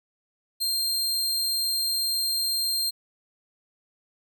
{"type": "tone", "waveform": "sawtooth", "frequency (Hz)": 4186, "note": "C8", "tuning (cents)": 0, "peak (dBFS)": -21, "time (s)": [0.6, 2.91], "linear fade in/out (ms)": 20, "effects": []}